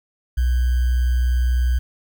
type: tone with sample-and-hold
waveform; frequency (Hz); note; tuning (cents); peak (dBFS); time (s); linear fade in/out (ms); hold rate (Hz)
sine; 61.74; B1; 0; -15; 0.37-1.79; 10; 1575
effects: none